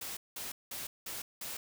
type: noise bursts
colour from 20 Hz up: white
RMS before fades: -41 dBFS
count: 5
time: 0.01-1.57 s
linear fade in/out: 5 ms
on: 160 ms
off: 190 ms
effects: none